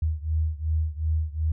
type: beating tone pair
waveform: sine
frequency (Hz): 77.78 / 80.48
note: D#2 / E2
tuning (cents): 0 / -41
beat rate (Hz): 2.7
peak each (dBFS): -25 / -27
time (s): 0.02-1.52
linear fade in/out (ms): 5
effects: none